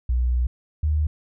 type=tone pair in turn; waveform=sine; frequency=61.3 / 76.04 Hz; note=B1 / D#2; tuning=-12 / -39 cents; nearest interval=major third; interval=373 cents; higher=second; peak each=-18 dBFS; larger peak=neither; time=0.09-0.47 / 0.83-1.07 s; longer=first; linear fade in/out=5 ms; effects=none